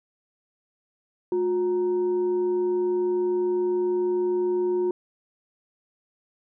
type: tone with frequency modulation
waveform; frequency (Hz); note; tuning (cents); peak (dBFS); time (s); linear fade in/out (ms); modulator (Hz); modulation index
sine; 360; F#4; -47; -21; 1.32-4.91; 2; 573; 0.28
effects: none